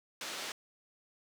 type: band-pass noise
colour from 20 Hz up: white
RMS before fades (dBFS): -41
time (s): 0.21-0.52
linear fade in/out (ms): 2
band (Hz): 270 to 5000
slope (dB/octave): 12
effects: none